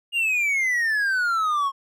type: exponential sweep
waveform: triangle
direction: down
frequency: 2851 to 1077 Hz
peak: -18 dBFS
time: 0.12-1.72 s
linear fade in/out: 50 ms
effects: none